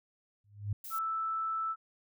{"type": "tone with exponential growth", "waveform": "sine", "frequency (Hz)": 102.6, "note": "G#2", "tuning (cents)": -21, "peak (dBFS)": -27, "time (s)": [0.44, 0.73], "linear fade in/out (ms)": 5, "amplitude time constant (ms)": 61}
{"type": "noise", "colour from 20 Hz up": "violet", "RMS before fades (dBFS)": -44, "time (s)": [0.84, 0.99], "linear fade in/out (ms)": 5}
{"type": "tone", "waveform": "sine", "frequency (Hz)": 1318.5, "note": "E6", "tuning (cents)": 0, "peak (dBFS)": -31, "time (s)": [0.9, 1.76], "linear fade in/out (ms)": 50}
{"effects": []}